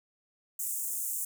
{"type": "high-pass noise", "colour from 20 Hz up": "pink", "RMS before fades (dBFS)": -34, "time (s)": [0.59, 1.25], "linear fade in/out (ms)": 5, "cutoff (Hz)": 7100, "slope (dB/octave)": 48, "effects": []}